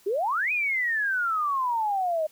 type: exponential two-way sweep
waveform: sine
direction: up then down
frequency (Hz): 370 to 2528 to 609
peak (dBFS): -23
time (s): 0.06-2.27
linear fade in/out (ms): 10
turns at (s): 0.52
effects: white hiss -58 dBFS RMS until 2.31 s